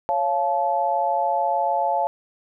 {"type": "chord", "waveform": "sine", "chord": "Db augmented", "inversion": "none", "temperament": "just", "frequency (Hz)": [554.4, 693, 866.2], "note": ["Db5", "F5", "A5"], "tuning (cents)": [0, -14, -27], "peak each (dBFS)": [-26, -23, -22], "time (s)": [0.09, 2.07], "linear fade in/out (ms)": 0, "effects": []}